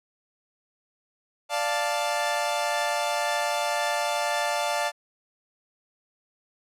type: chord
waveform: sawtooth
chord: D minor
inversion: none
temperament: equal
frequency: 587.3 / 698.5 / 880 Hz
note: D5 / F5 / A5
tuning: 0 / 0 / 0 cents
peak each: -25 dBFS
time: 1.49-4.92 s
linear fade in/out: 50 ms
effects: low-pass 11000 Hz 12 dB/octave